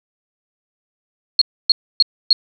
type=tone bursts; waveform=sine; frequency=4300 Hz; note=C8; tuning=47 cents sharp; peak=-7 dBFS; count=4; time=1.39-2.33 s; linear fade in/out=2 ms; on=25 ms; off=280 ms; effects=none